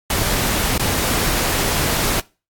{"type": "noise with dropouts", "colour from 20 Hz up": "pink", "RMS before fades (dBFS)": -19, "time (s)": [0.1, 2.2], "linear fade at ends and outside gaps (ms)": 2, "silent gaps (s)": [0.779, 0.795], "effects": ["noise-tail reverb RT60 0.3 s tail -22 dB re dry", "AAC 64 kbps"]}